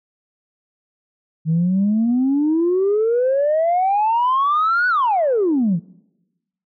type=exponential two-way sweep; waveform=sine; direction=up then down; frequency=155.56 to 1500 to 155.56 Hz; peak=-13 dBFS; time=1.45-5.8 s; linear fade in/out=50 ms; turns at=4.88 s; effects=noise-tail reverb RT60 1.0 s tail -24 dB re dry + tanh soft clip ceiling -11 dBFS